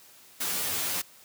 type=noise with comb filter; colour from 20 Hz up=white; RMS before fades=-30 dBFS; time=0.4-1.02 s; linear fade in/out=10 ms; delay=11 ms; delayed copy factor=+1; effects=white hiss -54 dBFS RMS until 1.24 s + high-pass 80 Hz 12 dB/octave